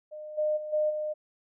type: tone with level steps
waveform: sine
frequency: 609 Hz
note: D#5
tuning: 37 cents flat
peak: -38 / -24 / -34 / -23 / -29 dBFS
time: 0.11-1.14 s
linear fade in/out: 20 ms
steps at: 0.37 / 0.56 / 0.72 / 0.89 s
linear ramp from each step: 20 ms
effects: none